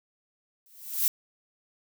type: noise with exponential growth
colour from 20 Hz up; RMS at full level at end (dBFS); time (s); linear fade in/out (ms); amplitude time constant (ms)
violet; -21; 0.66-1.08; 1; 91
effects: none